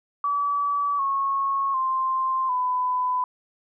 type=tone with pitch steps; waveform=sine; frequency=1147 / 1096.5 / 1048.2 / 1002 Hz; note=D6 / C#6 / C6 / B5; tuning=-41 / -19 / +3 / +25 cents; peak=-21 dBFS; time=0.24-3.24 s; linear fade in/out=2 ms; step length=750 ms; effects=none